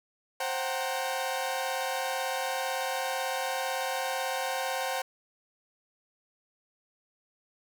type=tone cluster; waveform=sawtooth; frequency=528 / 735 / 773 / 922 Hz; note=C5 / F#5 / G5 / A#5; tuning=+16 / -12 / -24 / -19 cents; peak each=-30 / -32 / -31 / -34 dBFS; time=0.4-5.02 s; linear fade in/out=5 ms; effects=none